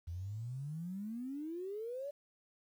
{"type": "exponential sweep", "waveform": "sine", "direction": "up", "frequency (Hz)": [81.5, 587.3], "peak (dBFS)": -39, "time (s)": [0.07, 2.11], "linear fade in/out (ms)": 10, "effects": ["11-bit"]}